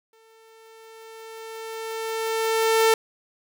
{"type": "tone with exponential growth", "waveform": "sawtooth", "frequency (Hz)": 447.2, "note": "A4", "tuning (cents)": 28, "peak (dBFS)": -11, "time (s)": [0.13, 2.94], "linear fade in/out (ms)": 2, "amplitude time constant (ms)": 610, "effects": []}